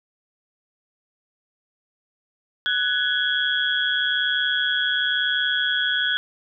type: tone cluster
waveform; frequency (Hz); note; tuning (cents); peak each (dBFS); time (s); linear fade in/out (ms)
sine; 1488 / 1676 / 3212 / 3353; F#6 / G#6 / G7 / G#7; +9 / +15 / +41 / +16; -23 / -27 / -29 / -24; 2.66-6.17; 0
effects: none